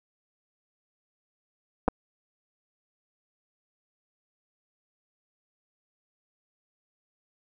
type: clicks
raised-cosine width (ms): 1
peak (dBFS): -9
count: 2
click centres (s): 1.88 / 1.884
effects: none